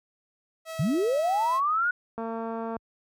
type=tone with pitch glide; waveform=sawtooth; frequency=648 to 654.4 Hz; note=E5 to E5; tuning=-30 to -13 cents; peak=-31 dBFS; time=0.65-1.61 s; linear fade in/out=50 ms; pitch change=+17 cents; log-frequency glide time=1.2-1.39 s
type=linear sweep; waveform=sine; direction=up; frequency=120 to 1480 Hz; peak=-22 dBFS; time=0.79-1.91 s; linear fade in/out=5 ms
type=click train; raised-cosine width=1 ms; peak=-21 dBFS; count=134; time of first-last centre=2.18-2.766 s; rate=227 Hz
effects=high-pass 60 Hz 12 dB/octave